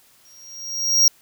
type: tone with exponential growth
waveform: square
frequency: 5630 Hz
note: F8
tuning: 13 cents sharp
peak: -10 dBFS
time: 0.25-1.08 s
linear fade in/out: 2 ms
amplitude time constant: 180 ms
effects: white hiss -55 dBFS RMS until 1.21 s